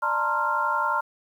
sine tone cluster, 597 / 885 / 936 / 1055 / 1385 Hz, D5 / A5 / A#5 / C6 / F6, +28 / +10 / +7 / +14 / -15 cents, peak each -34 / -30 / -28 / -27 / -26 dBFS, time 0.02-1.01 s, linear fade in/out 10 ms, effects 9-bit

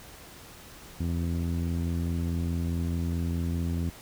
sawtooth tone with low-pass filter, 84.7 Hz, E2, 48 cents sharp, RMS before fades -29 dBFS, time 1-3.9 s, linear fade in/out 5 ms, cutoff 250 Hz, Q 1.5, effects pink hiss -48 dBFS RMS until 4.01 s

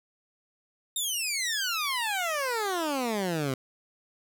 15% pulse exponential sweep, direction down, 3729 to 127.5 Hz, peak -21 dBFS, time 0.96-3.54 s, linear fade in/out 2 ms, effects none

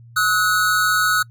square tone pair together, 1283 / 1469 Hz, E6 / F#6, -47 / -13 cents, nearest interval major second, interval 234 cents, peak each -20 / -18 dBFS, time 0.16-1.23 s, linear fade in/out 10 ms, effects noise-tail reverb RT60 0.1 s tail -26 dB re dry + added 117 Hz sine -41 dBFS peak until 1.3 s

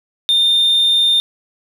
sine tone, 3621 Hz, A7, 49 cents sharp, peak -8 dBFS, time 0.29-1.2 s, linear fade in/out 0 ms, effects tanh soft clip ceiling -9 dBFS + 7-bit

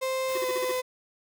35% pulse tone with pitch glide, 523 to 507.5 Hz, C5 to B4, -1 to +47 cents, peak -25 dBFS, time 0.01-0.82 s, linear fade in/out 20 ms, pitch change -52 cents, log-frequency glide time 0.33-0.48 s
white noise, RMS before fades -43 dBFS, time 0.28-0.8 s, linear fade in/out 10 ms
square tone bursts, 370 Hz, F#4, in tune, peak -31 dBFS, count 6, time 0.35-0.717 s, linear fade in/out 5 ms, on 27 ms, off 41 ms
effects none

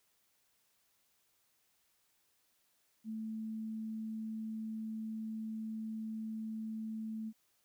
sine tone, 220 Hz, A3, in tune, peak -38 dBFS, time 3.04-7.33 s, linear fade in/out 50 ms, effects white hiss -75 dBFS RMS until 7.64 s

